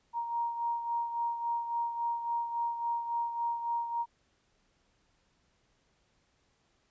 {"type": "beating tone pair", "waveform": "sine", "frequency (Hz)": [937, 940.6], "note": ["A#5", "A#5"], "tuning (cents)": [9, 15], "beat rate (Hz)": 3.6, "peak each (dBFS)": [-31, -39], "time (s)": [0.13, 4.06], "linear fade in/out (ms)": 50, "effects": ["pink hiss -72 dBFS RMS until 6.9 s", "resampled to 16000 Hz"]}